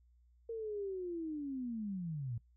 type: linear sweep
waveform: sine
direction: down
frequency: 462.7 to 110 Hz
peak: -37 dBFS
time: 0.49-2.38 s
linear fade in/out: 5 ms
effects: noise-tail reverb RT60 0.1 s tail -19 dB re dry + added 60 Hz sine -64 dBFS peak until 2.56 s